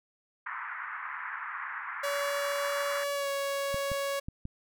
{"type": "band-pass noise", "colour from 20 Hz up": "pink", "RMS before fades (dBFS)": -38, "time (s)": [0.46, 3.04], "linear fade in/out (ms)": 5, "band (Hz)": [1000, 2000], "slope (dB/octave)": 48}
{"type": "tone with pitch glide", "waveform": "sawtooth", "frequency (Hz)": [568, 557.3], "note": ["C#5", "C#5"], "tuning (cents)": [42, 9], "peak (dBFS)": -26, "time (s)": [2.03, 4.2], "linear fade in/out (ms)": 10, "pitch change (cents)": -33, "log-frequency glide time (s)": [3.13, 3.29]}
{"type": "clicks", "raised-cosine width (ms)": 5, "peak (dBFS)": -25, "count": 4, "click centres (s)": [3.744, 3.917, 4.285, 4.454]}
{"effects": []}